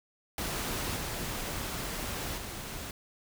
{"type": "noise with level steps", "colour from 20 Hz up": "pink", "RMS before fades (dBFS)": [-34, -36, -40], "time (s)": [0.38, 2.91], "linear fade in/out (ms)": 2, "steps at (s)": [0.96, 2.37], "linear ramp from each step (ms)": 10, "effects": []}